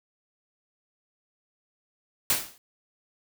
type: noise with exponential decay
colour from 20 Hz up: white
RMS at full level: -20 dBFS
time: 2.3-2.58 s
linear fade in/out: 1 ms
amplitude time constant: 60 ms
effects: none